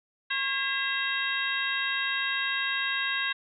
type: harmonic tone with a mistuned harmonic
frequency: 540 Hz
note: C#5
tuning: 45 cents flat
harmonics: 2 / 3 / 4 / 5 / 6 / 7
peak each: -37 / -30 / -35 / -33 / -37 / -34 dBFS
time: 0.3-3.33 s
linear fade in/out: 10 ms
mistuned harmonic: 4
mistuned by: -110 cents
effects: none